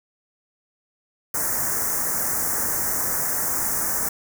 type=band-stop noise; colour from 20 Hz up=white; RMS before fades=-24 dBFS; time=1.34-4.09 s; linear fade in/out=5 ms; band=1900 to 5800 Hz; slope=48 dB/octave; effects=none